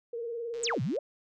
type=tone with vibrato; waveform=sine; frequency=466.2 Hz; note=A#4; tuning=in tune; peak=-33 dBFS; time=0.13-0.78 s; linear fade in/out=5 ms; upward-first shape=triangle; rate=19 Hz; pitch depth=61 cents each way
type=click train; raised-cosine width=0.2 ms; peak=-35 dBFS; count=57; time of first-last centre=0.54-0.964 s; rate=132 Hz
type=exponential two-way sweep; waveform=sine; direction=down then up; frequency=8730 to 110 to 635 Hz; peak=-28 dBFS; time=0.63-0.99 s; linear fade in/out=5 ms; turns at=0.82 s
effects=none